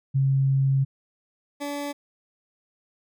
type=tone pair in turn; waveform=sine / 20% pulse; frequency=135.6 / 287.3 Hz; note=C#3 / D4; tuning=-38 / -38 cents; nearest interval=octave + minor second; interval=1300 cents; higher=second; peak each=-18 / -24 dBFS; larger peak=first; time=0.14-0.85 / 1.6-1.93 s; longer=first; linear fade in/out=20 ms; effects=none